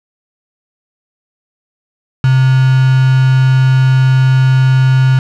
sine tone with quantisation, 130.81 Hz, C3, in tune, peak -6 dBFS, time 2.24-5.19 s, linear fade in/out 2 ms, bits 3, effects low-pass 4000 Hz 12 dB/octave

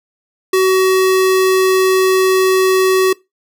square tone, 376.5 Hz, F#4, 30 cents sharp, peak -10 dBFS, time 0.53-3.13 s, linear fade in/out 5 ms, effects noise-tail reverb RT60 0.2 s tail -21 dB re dry

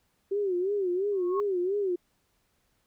sine tone with vibrato, 381.4 Hz, G4, 47 cents flat, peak -25 dBFS, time 0.31-1.96 s, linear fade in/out 10 ms, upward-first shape sine, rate 2.9 Hz, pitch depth 140 cents each way
sine tone with exponential growth, 1095 Hz, C#6, 22 cents flat, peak -27 dBFS, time 1.12-1.4 s, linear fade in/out 0 ms, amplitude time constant 60 ms
effects pink hiss -72 dBFS RMS until 2.86 s

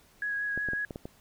sine tone with vibrato, 1661.2 Hz, G#6, in tune, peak -29 dBFS, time 0.22-0.85 s, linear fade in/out 2 ms, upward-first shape sine, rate 5.5 Hz, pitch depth 15 cents each way
clicks, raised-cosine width 2 ms, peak -24 dBFS, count 6, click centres 0.576 / 0.687 / 0.734 / 0.908 / 0.959 / 1.055 s
effects pink hiss -61 dBFS RMS until 1.2 s

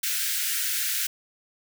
white high-pass noise, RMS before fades -27 dBFS, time 0.03-1.07 s, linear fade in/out 5 ms, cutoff 1400 Hz, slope 96 dB/octave, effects none

